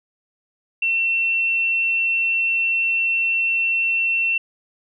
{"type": "tone", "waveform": "sine", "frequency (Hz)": 2703, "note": "E7", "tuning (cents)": 43, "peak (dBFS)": -17, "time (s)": [0.82, 4.38], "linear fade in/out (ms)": 5, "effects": []}